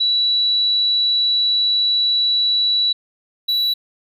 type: tone pair in turn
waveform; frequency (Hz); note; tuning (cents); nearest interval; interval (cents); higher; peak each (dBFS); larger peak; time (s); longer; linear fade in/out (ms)
sine / triangle; 3933 / 3933; B7 / B7; -8 / -8; unison; 0; neither; -14; neither; 0-2.93 / 3.48-3.74; first; 10
effects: none